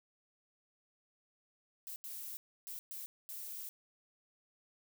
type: noise bursts at uneven times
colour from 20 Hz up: violet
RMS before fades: -45 dBFS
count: 5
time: 1.87-1.96 / 2.04-2.37 / 2.67-2.79 / 2.91-3.06 / 3.29-3.69 s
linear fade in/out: 0 ms
effects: none